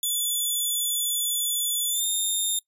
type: tone with pitch glide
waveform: 5% pulse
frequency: 3462 to 3649 Hz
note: A7 to A#7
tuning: -29 to -38 cents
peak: -16 dBFS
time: 0.03-2.59 s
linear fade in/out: 2 ms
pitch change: +91 cents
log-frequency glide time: 1.88-2.06 s
effects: noise-tail reverb RT60 0.1 s tail -21 dB re dry + resampled to 32000 Hz